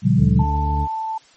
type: chord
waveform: sine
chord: G half-diminished seventh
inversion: first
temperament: just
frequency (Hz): 117.6 / 141.12 / 176.4 / 196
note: Bb2 / Db3 / F3 / G3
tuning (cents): +16 / +31 / +18 / 0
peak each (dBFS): -18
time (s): 0.02-0.45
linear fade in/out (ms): 50
type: harmonic tone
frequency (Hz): 72.8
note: D2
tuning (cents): -15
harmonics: 1 / 2 / 3 / 4 / 6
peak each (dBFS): -19 / -25 / -34 / -34 / -36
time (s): 0.17-0.88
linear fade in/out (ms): 50
type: tone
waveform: sine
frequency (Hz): 884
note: A5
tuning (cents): +8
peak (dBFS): -22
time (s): 0.39-1.18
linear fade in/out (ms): 5
effects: white hiss -51 dBFS RMS until 1.36 s + MP3 32 kbps

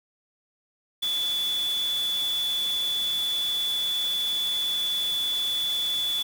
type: tone in noise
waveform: sine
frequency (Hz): 3452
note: A7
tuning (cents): -34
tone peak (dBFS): -24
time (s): 1.02-6.23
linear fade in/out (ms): 10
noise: white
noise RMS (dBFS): -38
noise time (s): 1.02-6.23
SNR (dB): +11
effects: none

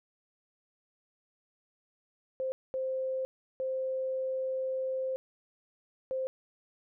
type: tone bursts at uneven times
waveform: sine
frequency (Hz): 523.3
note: C5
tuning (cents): 0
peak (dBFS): -30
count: 4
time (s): 2.4-2.52 / 2.74-3.25 / 3.6-5.16 / 6.11-6.27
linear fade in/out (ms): 0
effects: none

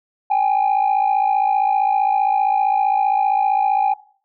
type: tone pair together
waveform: sine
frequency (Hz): 780.7 / 836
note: G5 / G#5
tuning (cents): -7 / +11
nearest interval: minor second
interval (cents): 118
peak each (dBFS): -15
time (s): 0.3-3.94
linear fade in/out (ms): 10
effects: noise-tail reverb RT60 0.4 s tail -18 dB re dry + tanh soft clip ceiling -11 dBFS

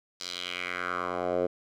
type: tone with band-pass filter sweep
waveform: 10% pulse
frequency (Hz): 89.4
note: F2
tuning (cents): +41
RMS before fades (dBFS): -32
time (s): 0.2-1.47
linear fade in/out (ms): 10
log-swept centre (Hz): 5000 to 490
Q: 2.8
effects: none

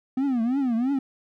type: tone with vibrato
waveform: triangle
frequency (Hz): 251.7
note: B3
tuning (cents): +33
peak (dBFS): -19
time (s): 0.17-0.99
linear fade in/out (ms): 5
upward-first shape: triangle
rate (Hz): 3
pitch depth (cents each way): 230
effects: none

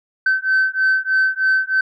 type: beating tone pair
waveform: sine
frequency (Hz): 1535 / 1538.2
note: G6 / G6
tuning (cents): -37 / -33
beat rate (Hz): 3.2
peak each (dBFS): -16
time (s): 0.26-1.81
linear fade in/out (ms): 5
effects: tanh soft clip ceiling -10 dBFS

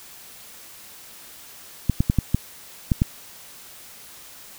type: clicks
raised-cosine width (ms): 5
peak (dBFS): -5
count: 7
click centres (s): 1.897 / 2.005 / 2.099 / 2.187 / 2.346 / 2.918 / 3.019
effects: white hiss -44 dBFS RMS until 4.58 s

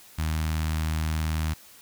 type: tone with notch filter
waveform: sawtooth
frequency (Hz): 78.7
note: D#2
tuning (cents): +20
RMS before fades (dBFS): -27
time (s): 0.18-1.54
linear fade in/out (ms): 10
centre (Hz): 460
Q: 0.59
effects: white hiss -51 dBFS RMS until 1.81 s

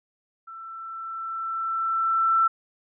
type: tone with level ramp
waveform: sine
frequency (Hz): 1336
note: E6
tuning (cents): +23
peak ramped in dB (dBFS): -38 to -16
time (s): 0.47-2.48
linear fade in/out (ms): 10
effects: none

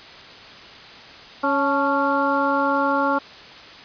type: harmonic tone with a mistuned harmonic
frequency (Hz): 277.2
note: C#4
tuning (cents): 0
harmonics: 1 / 2 / 3 / 4 / 5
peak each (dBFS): -24 / -24 / -24 / -24 / -24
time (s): 1.43-3.19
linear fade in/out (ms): 10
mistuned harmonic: 3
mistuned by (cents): +72
effects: white hiss -41 dBFS RMS until 3.84 s + resampled to 11025 Hz

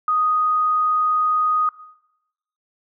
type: tone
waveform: sine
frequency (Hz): 1244.5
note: D#6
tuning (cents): 0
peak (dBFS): -16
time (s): 0.08-1.69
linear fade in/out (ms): 2
effects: noise-tail reverb RT60 0.9 s tail -19 dB re dry

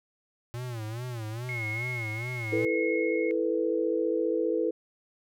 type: tone with vibrato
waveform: square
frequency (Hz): 116.54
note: A#2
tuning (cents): 0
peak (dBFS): -34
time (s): 0.54-2.65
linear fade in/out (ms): 0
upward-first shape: sine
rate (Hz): 2.4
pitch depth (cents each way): 140
type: tone with tremolo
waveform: sine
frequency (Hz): 2169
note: C#7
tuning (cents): -38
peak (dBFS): -31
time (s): 1.49-3.31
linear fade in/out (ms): 0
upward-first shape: sine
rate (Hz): 0.96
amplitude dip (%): 40
type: chord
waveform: sine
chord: E suspended fourth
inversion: none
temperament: just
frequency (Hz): 329.6 / 439.5 / 494.4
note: E4 / A4 / B4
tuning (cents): 0 / -2 / +2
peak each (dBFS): -29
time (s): 2.52-4.71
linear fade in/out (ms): 10
effects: none

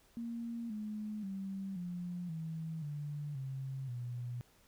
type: tone with pitch steps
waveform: sine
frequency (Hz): 233.1 / 212.5 / 193.76 / 176.66 / 161.06 / 146.84 / 133.88 / 122.06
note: A#3 / G#3 / G3 / F3 / E3 / D3 / C3 / B2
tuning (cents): 0 / +40 / -20 / +20 / -40 / 0 / +40 / -20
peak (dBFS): -38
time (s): 0.17-4.41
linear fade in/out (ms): 0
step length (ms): 530
effects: pink hiss -67 dBFS RMS until 4.67 s

